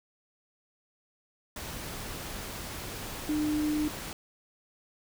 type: tone in noise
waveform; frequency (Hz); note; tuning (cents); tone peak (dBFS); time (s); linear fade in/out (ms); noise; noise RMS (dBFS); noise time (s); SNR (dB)
sine; 302.2; D4; +50; -26; 3.29-3.88; 2; pink; -39; 1.56-4.13; +10
effects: none